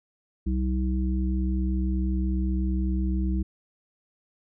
harmonic tone, 63.9 Hz, C2, 40 cents flat, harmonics 1 / 3 / 5, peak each -24 / -29 / -33 dBFS, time 0.46-3.43 s, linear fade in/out 10 ms, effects none

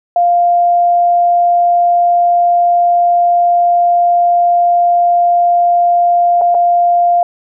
sine tone with dropouts, 698.5 Hz, F5, in tune, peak -7 dBFS, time 0.16-7.23 s, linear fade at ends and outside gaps 2 ms, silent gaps 6.413-6.417 / 6.545-6.549 s, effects none

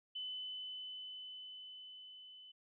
sine tone with level ramp, 3017 Hz, F#7, 33 cents sharp, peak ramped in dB -40 to -54 dBFS, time 0.15-2.52 s, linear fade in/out 10 ms, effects none

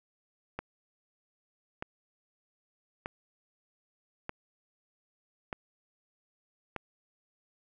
click train, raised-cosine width 0.5 ms, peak -20 dBFS, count 6, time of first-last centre 0.59-6.763 s, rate 0.81 Hz, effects none

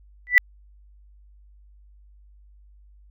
sine tone with exponential growth, 1975.5 Hz, B6, in tune, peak -4 dBFS, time 0.27-0.38 s, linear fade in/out 0 ms, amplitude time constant 23 ms, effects added 50 Hz sine -49 dBFS peak until 3.1 s

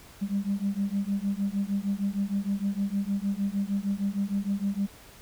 sine beating tone pair, 196 / 202.5 Hz, G3 / G#3, 0 / -43 cents, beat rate 6.5 Hz, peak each -28 dBFS, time 0.21-4.87 s, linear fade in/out 20 ms, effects tanh soft clip ceiling -19 dBFS + pink hiss -51 dBFS RMS until 5.21 s

